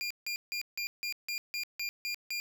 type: tone bursts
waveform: 25% pulse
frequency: 2400 Hz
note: D7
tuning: 37 cents sharp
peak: -29 dBFS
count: 10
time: 0.01-2.4 s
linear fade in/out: 0 ms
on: 95 ms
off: 160 ms
effects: none